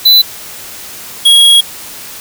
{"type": "tone pair in turn", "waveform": "square", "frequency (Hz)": [3998, 3307], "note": ["B7", "G#7"], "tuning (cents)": [20, -8], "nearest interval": "minor third", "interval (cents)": 328, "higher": "first", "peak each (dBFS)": -3, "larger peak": "neither", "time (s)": [[0.05, 0.22], [1.25, 1.61]], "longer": "second", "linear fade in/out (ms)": 10, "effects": ["white hiss -28 dBFS RMS until 2.2 s"]}